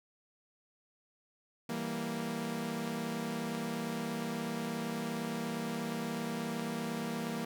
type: chord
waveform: sawtooth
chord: E diminished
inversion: none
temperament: equal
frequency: 164.81 / 196 / 233.1 Hz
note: E3 / G3 / Bb3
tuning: 0 / 0 / 0 cents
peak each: -37 / -38 / -33 dBFS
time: 1.69-7.45 s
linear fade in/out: 5 ms
effects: none